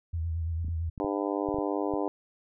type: tone with vibrato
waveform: sine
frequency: 82.41 Hz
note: E2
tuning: in tune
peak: -28 dBFS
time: 0.13-0.9 s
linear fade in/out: 10 ms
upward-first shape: sine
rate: 8.9 Hz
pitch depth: 53 cents each way
type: clicks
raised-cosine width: 5 ms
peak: -28 dBFS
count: 8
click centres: 0.647 / 0.684 / 0.978 / 1.046 / 1.488 / 1.544 / 1.586 / 1.938 s
type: harmonic tone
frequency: 100.3 Hz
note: G2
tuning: 40 cents sharp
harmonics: 3 / 4 / 5 / 6 / 7 / 8 / 9 / 10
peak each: -31 / -33 / -35 / -37 / -38 / -39 / -40 / -41 dBFS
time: 1-2.08 s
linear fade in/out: 0 ms
effects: none